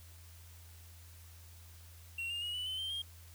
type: tone with pitch steps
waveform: triangle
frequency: 2738 / 2813 / 2891 / 2970 / 3052 / 3136 / 3222 Hz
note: F7 / F7 / F#7 / F#7 / G7 / G7 / G7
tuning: -35 / +12 / -41 / +6 / -47 / 0 / +47 cents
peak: -35 dBFS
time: 2.18-3.02 s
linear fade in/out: 5 ms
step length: 120 ms
effects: added 84 Hz sine -53 dBFS peak until 3.34 s + white hiss -60 dBFS RMS until 3.34 s